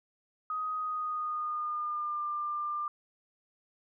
sine tone with pitch glide, 1253 to 1193.7 Hz, D#6 to D6, +12 to +28 cents, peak -31 dBFS, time 0.5-2.88 s, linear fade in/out 2 ms, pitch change -84 cents, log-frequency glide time 0.74-2.25 s, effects none

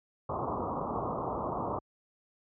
white low-pass noise, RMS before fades -34 dBFS, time 0.29-1.79 s, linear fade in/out 5 ms, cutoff 1200 Hz, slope 96 dB/octave, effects high-pass 60 Hz 12 dB/octave

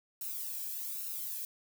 violet noise with flanger, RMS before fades -39 dBFS, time 0.21-1.45 s, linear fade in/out 2 ms, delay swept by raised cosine 0.74 to 1.25 ms, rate 1.2 Hz, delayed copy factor +0.65, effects none

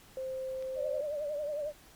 sine tone, 523.3 Hz, C5, in tune, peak -34 dBFS, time 0.17-1.01 s, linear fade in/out 2 ms
click, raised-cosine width 0.2 ms, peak -35 dBFS, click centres 0.625 s
sine tone with vibrato, 592 Hz, D5, 14 cents sharp, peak -32 dBFS, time 0.75-1.73 s, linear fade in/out 50 ms, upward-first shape triangle, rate 11 Hz, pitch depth 83 cents each way
effects pink hiss -57 dBFS RMS until 1.95 s + MP3 96 kbps

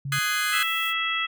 sine tone, 138.59 Hz, C#3, in tune, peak -28 dBFS, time 0.05-0.19 s, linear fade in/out 5 ms
30% pulse chord, Ab dominant seventh, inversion second, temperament just, 1245.9 / 1495.1 / 1661.2 / 2077 Hz, Eb6 / Gb6 / Ab6 / C7, +2 / +18 / 0 / -13 cents, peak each -26 dBFS, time 0.12-0.63 s, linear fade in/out 2 ms
harmonic tone, 660 Hz, E5, 2 cents sharp, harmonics 2 / 3 / 4 / 5, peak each -29 / -29 / -29 / -29 dBFS, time 0.52-1.27 s, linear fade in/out 20 ms
violet noise, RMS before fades -38 dBFS, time 0.52-0.94 s, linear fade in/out 50 ms
effects none

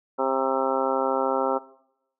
harmonic tone, 133.1 Hz, C3, 30 cents sharp, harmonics 2 / 3 / 4 / 5 / 6 / 7 / 8 / 9 / 10, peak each -32 / -29 / -26 / -33 / -30 / -29 / -36 / -37 / -31 dBFS, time 0.18-1.59 s, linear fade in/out 20 ms, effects noise-tail reverb RT60 0.8 s tail -20 dB re dry

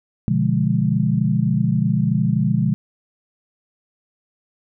sine chord, B diminished seventh, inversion none, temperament equal, 123.47 / 146.83 / 174.61 / 207.7 Hz, B2 / D3 / F3 / Ab3, 0 / 0 / 0 / 0 cents, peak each -21 dBFS, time 0.28-2.74 s, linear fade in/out 0 ms, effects none

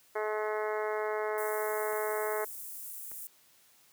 harmonic tone, 213.8 Hz, A3, 49 cents flat, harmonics 2 / 3 / 4 / 5 / 6 / 7 / 8 / 9 / 10, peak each -33 / -37 / -39 / -41 / -43 / -44 / -45 / -46 / -47 dBFS, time 0.15-2.45 s, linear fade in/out 10 ms
white high-pass noise, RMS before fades -43 dBFS, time 1.38-3.27 s, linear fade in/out 0 ms, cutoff 8300 Hz, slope 24 dB/octave
clicks, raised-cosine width 0.5 ms, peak -36 dBFS, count 2, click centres 1.93 / 3.116 s
effects white hiss -63 dBFS RMS until 3.92 s + high-pass 80 Hz 12 dB/octave

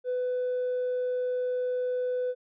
triangle tone with hard clipping, 500 Hz, B4, 21 cents sharp, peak -26 dBFS, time 0.04-2.35 s, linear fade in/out 50 ms, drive 2 dB, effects resampled to 8000 Hz

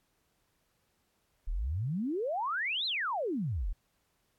sine exponential two-way sweep, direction up then down, 33.09 to 4210 to 33.09 Hz, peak -30 dBFS, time 1.47-3.73 s, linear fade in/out 10 ms, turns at 2.86 s, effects pink hiss -75 dBFS RMS until 4.38 s + AAC 64 kbps

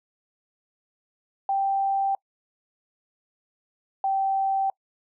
sine tone pair in turn, 784 / 777.2 Hz, G5 / G5, 0 / -15 cents, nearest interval unison, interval 15 cents, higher first, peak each -21 dBFS, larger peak neither, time 1.49-2.15 / 4.04-4.7 s, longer neither, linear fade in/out 2 ms, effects noise-tail reverb RT60 0.1 s tail -26 dB re dry

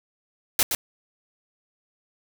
white noise with echo, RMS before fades -19 dBFS, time 0.59-0.63 s, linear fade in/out 2 ms, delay 120 ms, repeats 1, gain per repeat -6 dB, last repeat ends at 0.75 s, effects none

